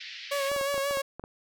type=band-pass noise; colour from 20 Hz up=pink; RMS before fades=-42 dBFS; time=0-0.5 s; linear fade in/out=10 ms; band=1800 to 5100 Hz; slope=48 dB/octave
type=tone with vibrato; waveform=sawtooth; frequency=558 Hz; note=C#5; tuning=11 cents sharp; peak=-23 dBFS; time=0.31-1.02 s; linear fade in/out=10 ms; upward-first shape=sine; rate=5.6 Hz; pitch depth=35 cents each way
type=clicks; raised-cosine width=1 ms; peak=-25 dBFS; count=9; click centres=0.516 / 0.563 / 0.612 / 0.743 / 0.779 / 0.91 / 0.972 / 1.196 / 1.239 s
effects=none